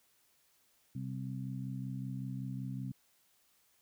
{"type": "harmonic tone", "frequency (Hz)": 65.3, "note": "C2", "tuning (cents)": -3, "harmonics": [2, 3, 4], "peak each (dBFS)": [-39, -43, -45], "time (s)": [0.95, 2.92], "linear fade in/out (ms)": 5, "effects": ["white hiss -71 dBFS RMS until 3.81 s"]}